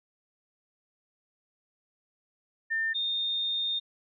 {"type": "tone pair in turn", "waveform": "sine", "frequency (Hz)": [1800, 3654], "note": ["A6", "A#7"], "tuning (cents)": [39, -35], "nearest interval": "octave", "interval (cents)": 1226, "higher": "second", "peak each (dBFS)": [-26, -27], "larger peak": "first", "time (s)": [[2.7, 2.94], [2.94, 3.8]], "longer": "second", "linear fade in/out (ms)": 20, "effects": []}